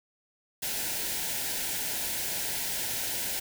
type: band-stop noise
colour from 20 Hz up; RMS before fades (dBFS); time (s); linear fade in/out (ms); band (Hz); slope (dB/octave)
white; -32; 0.62-3.4; 10; 990 to 1400; 96
effects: none